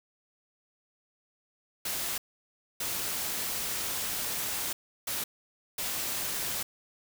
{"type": "noise bursts at uneven times", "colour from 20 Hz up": "white", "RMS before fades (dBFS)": -33, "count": 4, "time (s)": [[1.85, 2.18], [2.8, 4.73], [5.07, 5.24], [5.78, 6.63]], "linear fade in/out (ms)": 5, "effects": []}